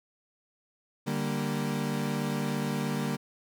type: chord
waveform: 35% pulse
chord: G minor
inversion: second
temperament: equal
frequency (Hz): 146.83 / 196 / 233.1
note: D3 / G3 / Bb3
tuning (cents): 0 / 0 / 0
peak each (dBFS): -31 / -32 / -31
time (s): 1.06-3.17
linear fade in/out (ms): 20
effects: none